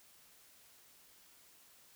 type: silence
effects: white hiss -63 dBFS RMS until 1.95 s